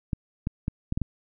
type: clicks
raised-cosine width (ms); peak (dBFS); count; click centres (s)
5; -14; 6; 0.132 / 0.471 / 0.681 / 0.924 / 0.975 / 1.017
effects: none